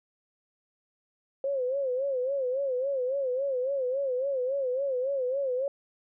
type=tone with vibrato; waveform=sine; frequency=528 Hz; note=C5; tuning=16 cents sharp; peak=-26 dBFS; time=1.44-5.68 s; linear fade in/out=2 ms; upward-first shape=sine; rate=3.6 Hz; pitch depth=110 cents each way; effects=none